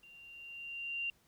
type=tone with level ramp; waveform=sine; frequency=2774 Hz; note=F7; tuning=12 cents flat; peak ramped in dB=-55 to -33 dBFS; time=0.03-1.1 s; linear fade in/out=2 ms; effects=pink hiss -70 dBFS RMS until 1.27 s